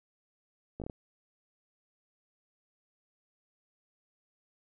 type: slowing click train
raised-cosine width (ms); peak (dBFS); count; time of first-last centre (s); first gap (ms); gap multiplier
2; -26; 5; 0.8-0.898; 17; 1.25
effects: none

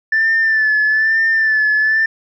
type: tone with vibrato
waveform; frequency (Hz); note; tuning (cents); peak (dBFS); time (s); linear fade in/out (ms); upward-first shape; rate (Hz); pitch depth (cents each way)
sine; 1759; A6; -1; -10; 0.12-2.06; 5; sine; 1.1; 42
effects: tanh soft clip ceiling -8 dBFS

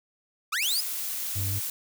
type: linear sweep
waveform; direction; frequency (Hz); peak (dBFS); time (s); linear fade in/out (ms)
sawtooth; up; 1108.7 to 5180; -22; 0.52-0.81; 10
type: noise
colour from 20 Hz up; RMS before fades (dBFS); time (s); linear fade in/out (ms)
blue; -32; 0.62-1.7; 2
type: tone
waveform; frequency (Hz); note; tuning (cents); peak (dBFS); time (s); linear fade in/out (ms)
triangle; 97.5; G2; -9; -26; 1.35-1.6; 20
effects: none

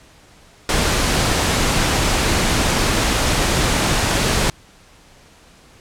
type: noise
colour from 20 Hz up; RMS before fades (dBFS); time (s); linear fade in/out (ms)
pink; -17; 0.69-4.5; 2
effects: pink hiss -48 dBFS RMS until 5.8 s + low-pass 9000 Hz 12 dB/octave

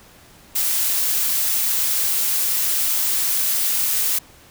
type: noise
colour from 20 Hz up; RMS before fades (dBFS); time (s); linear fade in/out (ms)
blue; -20; 0.55-4.19; 10
effects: pink hiss -48 dBFS RMS until 4.5 s

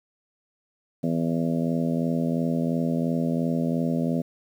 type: harmonic tone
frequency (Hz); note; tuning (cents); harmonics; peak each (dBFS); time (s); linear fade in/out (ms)
82.9; E2; +10; 2 / 3 / 4 / 5 / 6 / 7 / 8; -26 / -25 / -37 / -36 / -36 / -34 / -37; 1.03-4.22; 10
effects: 9-bit

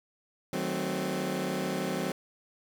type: chord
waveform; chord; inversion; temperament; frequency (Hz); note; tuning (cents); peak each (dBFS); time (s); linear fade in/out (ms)
20% pulse; D# diminished seventh; none; equal with one note detuned; 155.56 / 187.47 / 220 / 261.6; D#3 / F#3 / A3 / C4; 0 / +23 / 0 / 0; -33 / -28 / -34 / -30; 0.53-2.12; 2
effects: none

